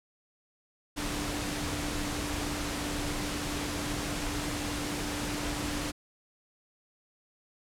sine tone in noise, 293.7 Hz, D4, in tune, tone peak -37 dBFS, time 0.96-5.92 s, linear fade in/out 20 ms, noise pink, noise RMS -34 dBFS, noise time 0.96-5.92 s, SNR -6 dB, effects low-pass 10000 Hz 12 dB/octave

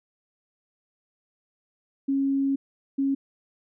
sine tone bursts at uneven times, 274 Hz, C#4, 20 cents flat, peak -21 dBFS, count 2, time 2.08-2.56 / 2.98-3.15 s, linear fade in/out 10 ms, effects none

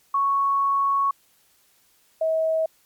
sine tone pair in turn, 1108.7 / 641.4 Hz, C#6 / E5, 0 / -48 cents, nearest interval major sixth, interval 948 cents, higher first, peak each -18 / -19 dBFS, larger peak first, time 0.14-1.11 / 2.21-2.66 s, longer first, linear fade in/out 5 ms, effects white hiss -61 dBFS RMS until 2.85 s + MP3 96 kbps

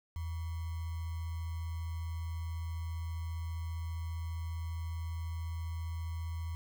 sine tone with sample-and-hold, 82.41 Hz, E2, in tune, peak -35 dBFS, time 0.16-6.55 s, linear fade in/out 0 ms, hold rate 1050 Hz, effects none

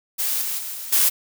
blue noise with level steps, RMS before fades -23 / -26 / -31 / -33 / -17 dBFS, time 0.18-1.1 s, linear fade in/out 20 ms, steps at 0.41 / 0.58 / 0.74 / 0.92 s, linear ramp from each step 10 ms, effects none

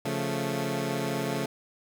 15% pulse chord, Db augmented, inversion none, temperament equal, 138.59 / 174.61 / 220 Hz, Db3 / F3 / A3, 0 / 0 / 0 cents, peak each -25 / -28 / -26 dBFS, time 0.05-1.46 s, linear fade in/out 5 ms, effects none

